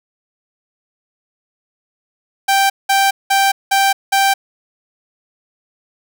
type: tone bursts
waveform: sawtooth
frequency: 784 Hz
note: G5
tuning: in tune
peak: -7 dBFS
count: 5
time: 2.48-4.34 s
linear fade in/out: 10 ms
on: 220 ms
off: 190 ms
effects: none